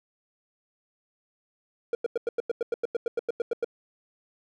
triangle tone bursts, 470 Hz, A#4, 14 cents sharp, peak -21 dBFS, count 16, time 1.93-3.645 s, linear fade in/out 2 ms, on 20 ms, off 93 ms, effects none

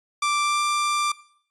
sawtooth tone with pitch glide, 1174.7 to 1182.2 Hz, D6 to D6, 0 to +11 cents, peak -17 dBFS, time 0.22-1.12 s, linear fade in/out 5 ms, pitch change +11 cents, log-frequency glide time 0.42-0.6 s, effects noise-tail reverb RT60 0.6 s tail -20 dB re dry + resampled to 24000 Hz

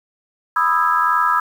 sine chord, E major seventh, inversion second, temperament just, 988.9 / 1236.1 / 1318.5 / 1648.1 Hz, B5 / D#6 / E6 / G#6, +2 / -12 / 0 / -14 cents, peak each -19 / -19 / -18 / -22 dBFS, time 0.56-1.4 s, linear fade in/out 5 ms, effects 7-bit

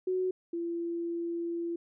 sine tone pair in turn, 370 / 339.6 Hz, F#4 / F4, 0 / -48 cents, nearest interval minor second, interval 148 cents, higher first, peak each -27 / -31 dBFS, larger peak first, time 0.07-0.31 / 0.53-1.76 s, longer second, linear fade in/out 5 ms, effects none

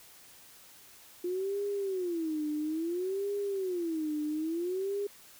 sine tone with vibrato, 349.2 Hz, F4, in tune, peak -30 dBFS, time 1.24-5.07 s, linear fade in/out 5 ms, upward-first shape sine, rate 0.59 Hz, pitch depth 260 cents each way, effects white hiss -55 dBFS RMS until 5.39 s

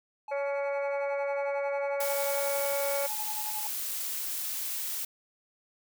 triangle tone with tremolo, 852 Hz, G#5, 44 cents sharp, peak -34 dBFS, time 0.28-3.67 s, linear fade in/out 2 ms, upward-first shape sine, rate 11 Hz, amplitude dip 70%
harmonic tone, 280.2 Hz, C#4, 19 cents sharp, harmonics 2 / 3 / 4 / 5 / 6 / 7 / 8, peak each -29 / -45 / -45 / -43 / -51 / -52 / -41 dBFS, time 0.31-3.07 s, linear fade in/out 10 ms
blue noise, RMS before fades -34 dBFS, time 2-5.05 s, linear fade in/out 5 ms
effects none

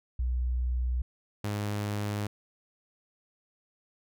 sine / sawtooth tone pair in turn, 61.74 / 103.54 Hz, B1 / G#2, 0 / -5 cents, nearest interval major sixth, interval 895 cents, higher second, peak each -26 dBFS, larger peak neither, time 0.19-1.02 / 1.44-2.27 s, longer neither, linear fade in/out 5 ms, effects none

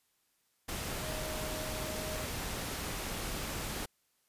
sine tone in noise, 622.3 Hz, D#5, in tune, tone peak -42 dBFS, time 1.01-2.25 s, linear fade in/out 10 ms, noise pink, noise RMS -38 dBFS, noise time 0.68-3.86 s, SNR -7 dB, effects white hiss -75 dBFS RMS until 4.28 s + resampled to 32000 Hz

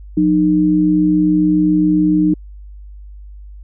sine tone pair together, 179.32 / 306.5 Hz, F3 / D#4, +46 / -26 cents, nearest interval major sixth, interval 928 cents, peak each -16 / -11 dBFS, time 0.17-2.34 s, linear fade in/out 5 ms, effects added 50 Hz sine -32 dBFS peak until 3.63 s

